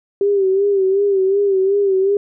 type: tone with vibrato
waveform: sine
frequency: 392 Hz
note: G4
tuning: in tune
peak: -12 dBFS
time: 0.21-2.17 s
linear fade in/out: 2 ms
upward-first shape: sine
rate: 2.7 Hz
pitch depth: 65 cents each way
effects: none